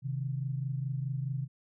sine tone pair together, 130.81 / 155.56 Hz, C3 / D#3, 0 / 0 cents, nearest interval minor third, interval 300 cents, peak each -32 / -37 dBFS, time 0.02-1.48 s, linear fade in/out 50 ms, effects none

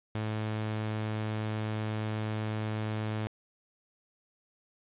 sawtooth tone, 108.2 Hz, A2, 29 cents flat, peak -27 dBFS, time 0.15-3.27 s, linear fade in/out 0 ms, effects resampled to 8000 Hz + 9-bit

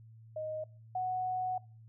sine tone pair in turn, 622 / 739.7 Hz, D#5 / F#5, -1 / -1 cents, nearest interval minor third, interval 300 cents, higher second, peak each -35 / -31 dBFS, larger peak second, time 0.36-0.64 / 0.95-1.58 s, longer second, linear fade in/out 5 ms, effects noise-tail reverb RT60 0.4 s tail -23 dB re dry + added 112 Hz sine -52 dBFS peak until 1.88 s

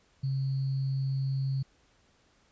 sine tone with sample-and-hold, 134.7 Hz, C#3, 49 cents flat, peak -27 dBFS, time 0.23-1.63 s, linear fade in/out 10 ms, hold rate 4410 Hz, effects pink hiss -66 dBFS RMS until 2.51 s + resampled to 16000 Hz

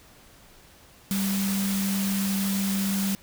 sine tone in noise, 195.9 Hz, G3, 1 cent flat, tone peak -24 dBFS, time 1.11-3.15 s, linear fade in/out 0 ms, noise white, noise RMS -32 dBFS, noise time 1.11-3.15 s, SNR +5 dB, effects pink hiss -53 dBFS RMS until 3.22 s

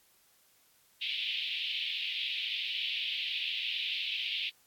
white band-pass noise, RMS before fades -35 dBFS, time 1.01-4.5 s, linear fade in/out 10 ms, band 2500 to 3600 Hz, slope 48 dB/octave, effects white hiss -66 dBFS RMS until 4.66 s + AAC 64 kbps

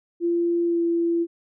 sine tone with pitch glide, 342.6 to 338.3 Hz, F4 to E4, -33 to +45 cents, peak -19 dBFS, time 0.2-1.27 s, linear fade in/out 50 ms, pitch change -22 cents, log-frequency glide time 0.65-0.81 s, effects none

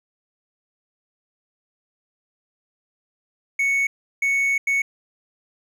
triangle tone bursts at uneven times, 2217 Hz, C#7, in tune, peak -16 dBFS, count 3, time 3.59-3.87 / 4.22-4.58 / 4.67-4.82 s, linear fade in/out 5 ms, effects none

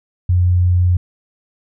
sine tone, 89.4 Hz, F2, 41 cents sharp, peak -10 dBFS, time 0.29-0.97 s, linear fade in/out 5 ms, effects none

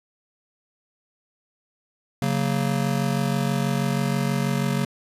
square chord, F# major, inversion second, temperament just, 138.75 / 185 / 231.2 Hz, C#3 / F#3 / A#3, +2 / 0 / -14 cents, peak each -25 / -27 / -28 dBFS, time 2.22-4.85 s, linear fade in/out 2 ms, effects resampled to 32000 Hz

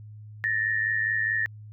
sine tone pair together, 1760 / 1864.7 Hz, A6 / A#6, 0 / 0 cents, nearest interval minor second, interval 100 cents, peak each -26 dBFS, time 0.44-1.46 s, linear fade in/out 0 ms, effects added 106 Hz sine -41 dBFS peak until 1.72 s

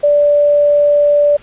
sine tone, 584 Hz, D5, 10 cents flat, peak -7 dBFS, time 0.03-1.37 s, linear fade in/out 10 ms, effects pink hiss -42 dBFS RMS until 1.42 s + resampled to 8000 Hz

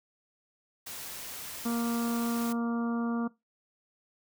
white noise, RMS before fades -41 dBFS, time 0.86-2.53 s, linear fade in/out 10 ms
harmonic tone, 233.9 Hz, A#3, 6 cents sharp, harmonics 1 / 2 / 3 / 4 / 5 / 6, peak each -28 / -39 / -43 / -45 / -41 / -46 dBFS, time 1.65-3.28 s, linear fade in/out 10 ms
effects noise-tail reverb RT60 0.2 s tail -20 dB re dry

